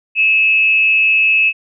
sine tone with amplitude modulation, 2600 Hz, E7, 24 cents flat, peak -7 dBFS, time 0.15-1.53 s, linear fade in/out 50 ms, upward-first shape sine, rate 215 Hz, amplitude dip 45%, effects none

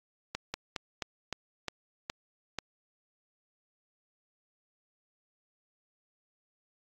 slowing click train, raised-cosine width 0.2 ms, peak -16 dBFS, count 8, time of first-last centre 0.35-2.587 s, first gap 190 ms, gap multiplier 1.17, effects AAC 48 kbps

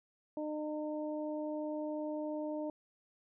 harmonic tone, 303.8 Hz, D#4, 41 cents flat, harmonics 1 / 2 / 3, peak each -38 / -39 / -48 dBFS, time 0.37-2.7 s, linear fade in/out 2 ms, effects none

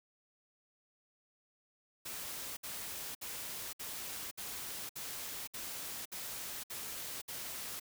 white noise bursts, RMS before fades -43 dBFS, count 10, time 2.05-7.799 s, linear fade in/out 10 ms, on 520 ms, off 61 ms, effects none

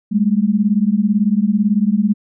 sine beating tone pair, 198.7 / 216.7 Hz, G3 / A3, +24 / -26 cents, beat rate 18 Hz, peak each -15 dBFS, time 0.11-2.14 s, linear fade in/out 20 ms, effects none

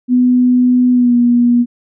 sine tone with pitch glide, 249 to 240.8 Hz, B3 to B3, +14 to -44 cents, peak -7 dBFS, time 0.08-1.66 s, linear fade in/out 50 ms, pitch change -58 cents, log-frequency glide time 0.92-1.15 s, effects none

